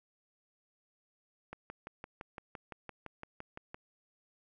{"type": "click train", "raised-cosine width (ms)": 0.5, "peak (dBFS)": -28, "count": 14, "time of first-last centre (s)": [1.53, 3.745], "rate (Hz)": 5.87, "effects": []}